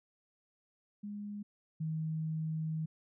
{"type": "tone pair in turn", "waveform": "sine", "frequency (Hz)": [205.9, 158.25], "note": ["G#3", "D#3"], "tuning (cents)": [-15, 30], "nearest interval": "perfect fourth", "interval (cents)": 455, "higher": "first", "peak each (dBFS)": [-39, -33], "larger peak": "second", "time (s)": [[1.03, 1.43], [1.8, 2.86]], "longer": "second", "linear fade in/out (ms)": 10, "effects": []}